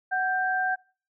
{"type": "tone pair together", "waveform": "sine", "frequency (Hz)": [743.8, 1576], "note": ["F#5", "G6"], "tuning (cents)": [9, 9], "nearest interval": "octave + minor second", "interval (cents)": 1300, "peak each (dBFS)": -26, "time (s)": [0.11, 0.76], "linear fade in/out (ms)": 20, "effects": ["noise-tail reverb RT60 0.4 s tail -24 dB re dry"]}